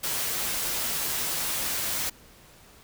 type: noise with comb filter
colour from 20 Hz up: white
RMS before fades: -29 dBFS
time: 0.03-2.1 s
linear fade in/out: 10 ms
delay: 10 ms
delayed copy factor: -0.5
effects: pink hiss -53 dBFS RMS until 2.83 s